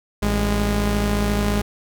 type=tone pair together; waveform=sawtooth; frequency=54.22 / 205.4 Hz; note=A1 / G#3; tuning=-25 / -19 cents; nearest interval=octave + major seventh; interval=2306 cents; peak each=-17 dBFS; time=0.22-1.62 s; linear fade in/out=10 ms; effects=none